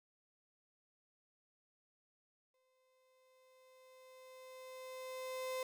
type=tone with exponential growth; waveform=35% pulse; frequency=516 Hz; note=C5; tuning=24 cents flat; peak=-36 dBFS; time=2.54-5.63 s; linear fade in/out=2 ms; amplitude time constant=670 ms; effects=none